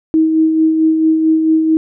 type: tone with tremolo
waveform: sine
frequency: 318.1 Hz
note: D#4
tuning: 38 cents sharp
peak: -7 dBFS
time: 0.14-1.77 s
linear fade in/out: 0 ms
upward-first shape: sine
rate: 4.5 Hz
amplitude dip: 40%
effects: none